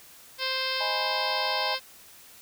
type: harmonic tone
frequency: 523.3 Hz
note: C5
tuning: in tune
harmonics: 1 / 2 / 3 / 4 / 5 / 6 / 7 / 8 / 9 / 10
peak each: -36 / -36 / -36 / -36 / -36 / -36 / -36 / -36 / -36 / -36 dBFS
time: 0.38-1.8 s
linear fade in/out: 50 ms
type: chord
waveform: sine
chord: G# minor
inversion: second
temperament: equal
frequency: 622.3 / 830.6 / 987.8 Hz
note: D#5 / G#5 / B5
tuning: 0 / 0 / 0 cents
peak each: -35 / -33 / -34 dBFS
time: 0.8-1.75 s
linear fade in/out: 10 ms
effects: white hiss -51 dBFS RMS until 2.41 s